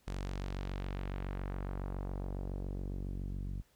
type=tone with low-pass filter sweep; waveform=sawtooth; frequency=47.2 Hz; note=F#1; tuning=35 cents sharp; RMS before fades=-39 dBFS; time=0.07-3.62 s; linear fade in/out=10 ms; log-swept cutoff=8100 to 180 Hz; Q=0.98; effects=pink hiss -70 dBFS RMS until 3.75 s